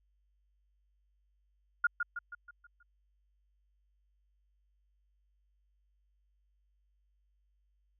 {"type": "tone with echo", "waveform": "sine", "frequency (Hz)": 1419, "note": "F6", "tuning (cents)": 27, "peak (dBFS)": -23, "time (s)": [1.84, 1.87], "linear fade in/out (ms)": 5, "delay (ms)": 160, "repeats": 6, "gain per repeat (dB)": -6, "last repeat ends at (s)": 2.83, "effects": ["added 50 Hz sine -70 dBFS peak until 7.99 s"]}